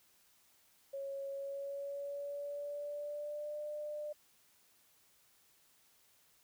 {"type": "tone with pitch glide", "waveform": "sine", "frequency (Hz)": [551, 597.4], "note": ["C#5", "D5"], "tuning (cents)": [-11, 29], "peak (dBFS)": -39, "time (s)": [0.93, 4.13], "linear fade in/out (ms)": 10, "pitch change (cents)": 140, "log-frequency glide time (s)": [1.29, 3.59], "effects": ["white hiss -69 dBFS RMS until 6.43 s"]}